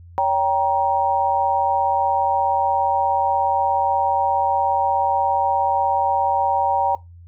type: chord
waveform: sine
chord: G diminished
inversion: second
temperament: just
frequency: 564.5 / 784 / 940.8 Hz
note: Db5 / G5 / Bb5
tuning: +31 / 0 / +16 cents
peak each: -25 / -19 / -19 dBFS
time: 0.18-6.95 s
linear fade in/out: 0 ms
effects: noise-tail reverb RT60 0.2 s tail -19 dB re dry + added 86 Hz sine -40 dBFS peak until 7.27 s